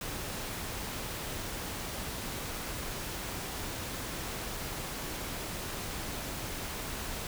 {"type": "noise", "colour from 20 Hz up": "pink", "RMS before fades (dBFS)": -38, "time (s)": [0.01, 7.27], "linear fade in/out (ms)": 2, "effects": []}